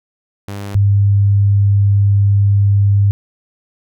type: tone pair in turn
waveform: sawtooth / sine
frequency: 100.5 / 100.5 Hz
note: G2 / G2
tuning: +44 / +44 cents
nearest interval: unison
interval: 0 cents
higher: neither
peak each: -20 / -8 dBFS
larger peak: second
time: 0.48-0.75 / 0.75-3.11 s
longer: second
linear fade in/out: 0 ms
effects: none